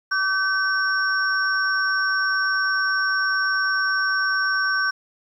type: tone cluster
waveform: sine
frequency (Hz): 1156 / 1535 / 5530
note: D6 / G6 / F8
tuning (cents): -28 / -37 / -18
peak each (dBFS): -26 / -20 / -29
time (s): 0.11-4.91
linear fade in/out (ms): 10
effects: 9-bit